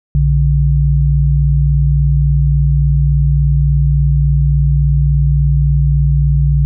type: tone pair together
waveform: sine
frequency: 60.3 / 143.82 Hz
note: B1 / D3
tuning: -41 / -36 cents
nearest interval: octave + minor third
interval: 1505 cents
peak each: -11 dBFS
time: 0.15-6.65 s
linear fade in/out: 0 ms
effects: none